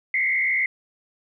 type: tone with frequency modulation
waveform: sine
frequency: 2100 Hz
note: C7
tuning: 6 cents sharp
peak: -19 dBFS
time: 0.14-0.66 s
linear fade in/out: 2 ms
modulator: 66.9 Hz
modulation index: 1.5
effects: none